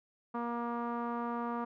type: tone with low-pass filter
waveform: sawtooth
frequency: 236.7 Hz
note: A#3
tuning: 27 cents sharp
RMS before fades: -36 dBFS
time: 0.34-1.65 s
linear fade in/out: 10 ms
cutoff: 1100 Hz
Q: 4
effects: none